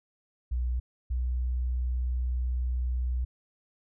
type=tone pair in turn; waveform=sine; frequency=61.3 / 62.01 Hz; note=B1 / B1; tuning=-12 / +8 cents; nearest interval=unison; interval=20 cents; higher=second; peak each=-26 dBFS; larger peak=neither; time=0.51-0.8 / 1.1-3.25 s; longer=second; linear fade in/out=10 ms; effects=none